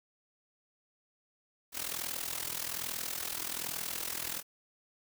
white noise with amplitude modulation, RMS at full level -34 dBFS, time 1.72-4.43 s, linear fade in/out 50 ms, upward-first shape sine, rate 41.2 Hz, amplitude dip 80%, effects none

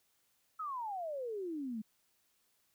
sine exponential sweep, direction down, 1318.5 to 208.2 Hz, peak -37 dBFS, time 0.59-1.82 s, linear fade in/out 10 ms, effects white hiss -75 dBFS RMS until 2.74 s

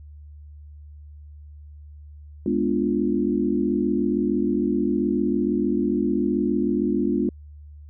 sine chord, G# diminished seventh, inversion none, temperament equal, 207.7 / 246.9 / 293.7 / 349.2 Hz, G#3 / B3 / D4 / F4, 0 / 0 / 0 / 0 cents, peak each -25 dBFS, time 2.46-7.29 s, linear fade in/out 2 ms, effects added 74 Hz sine -40 dBFS peak until 7.89 s

